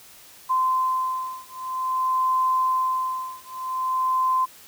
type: beating tone pair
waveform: sine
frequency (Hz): 1033 / 1033.51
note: C6 / C6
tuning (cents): -22 / -22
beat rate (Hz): 0.51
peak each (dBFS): -24 / -24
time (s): 0.49-4.46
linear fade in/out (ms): 20
effects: white hiss -48 dBFS RMS until 4.67 s